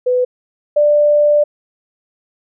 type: tone pair in turn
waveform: sine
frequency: 499.5 / 590.9 Hz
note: B4 / D5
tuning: +20 / +10 cents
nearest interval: minor third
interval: 290 cents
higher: second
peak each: -11 / -8 dBFS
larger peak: second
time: 0.06-0.25 / 0.76-1.44 s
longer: second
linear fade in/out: 10 ms
effects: none